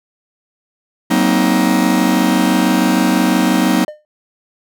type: chord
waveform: 45% pulse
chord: C half-diminished seventh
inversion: second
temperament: just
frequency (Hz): 188.37 / 235.5 / 261.6 / 314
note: Gb3 / Bb3 / C4 / Eb4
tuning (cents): +31 / +18 / 0 / +16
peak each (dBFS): -17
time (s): 1.1-3.85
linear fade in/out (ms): 10
type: tone with exponential decay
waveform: triangle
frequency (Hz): 605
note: D#5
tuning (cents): -49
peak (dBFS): -20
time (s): 3.88-4.05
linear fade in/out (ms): 1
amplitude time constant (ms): 36
effects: none